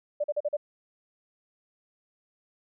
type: tone bursts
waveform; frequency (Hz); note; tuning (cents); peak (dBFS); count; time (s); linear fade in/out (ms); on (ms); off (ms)
sine; 590; D5; +8; -24; 5; 0.2-0.569; 10; 41; 41
effects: none